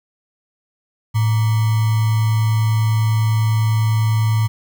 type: tone with sample-and-hold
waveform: sine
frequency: 110 Hz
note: A2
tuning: in tune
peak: -13 dBFS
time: 1.14-4.48 s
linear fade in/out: 20 ms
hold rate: 1050 Hz
effects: none